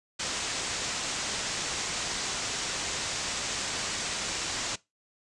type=low-pass noise; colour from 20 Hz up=white; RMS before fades=-33 dBFS; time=0.19-4.76 s; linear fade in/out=10 ms; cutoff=7900 Hz; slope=48 dB/octave; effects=noise-tail reverb RT60 0.2 s tail -20 dB re dry + resampled to 24000 Hz